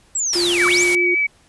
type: linear two-way sweep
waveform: sine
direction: down then up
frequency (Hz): 7880 to 1049 to 7880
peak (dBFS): -18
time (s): 0.15-0.84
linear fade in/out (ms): 5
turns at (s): 0.67
type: noise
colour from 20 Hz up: white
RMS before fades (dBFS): -24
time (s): 0.33-0.95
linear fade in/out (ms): 0
type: tone with pitch glide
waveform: sine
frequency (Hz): 349.2 to 354.1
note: F4 to F4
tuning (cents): 0 to +24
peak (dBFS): -19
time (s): 0.35-1.15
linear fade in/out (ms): 10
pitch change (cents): +24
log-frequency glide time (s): 0.59-0.65
type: tone with vibrato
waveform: sine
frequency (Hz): 2276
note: C#7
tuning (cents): +45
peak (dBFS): -15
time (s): 0.59-1.27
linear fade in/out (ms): 10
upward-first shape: sine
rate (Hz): 5.4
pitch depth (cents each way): 20
effects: pink hiss -54 dBFS RMS until 1.48 s + resampled to 24000 Hz